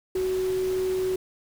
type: tone in noise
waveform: sine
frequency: 373 Hz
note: F#4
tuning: 14 cents sharp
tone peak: -23 dBFS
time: 0.15-1.16 s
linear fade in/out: 5 ms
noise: pink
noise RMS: -40 dBFS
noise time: 0.15-1.16 s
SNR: +14 dB
effects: none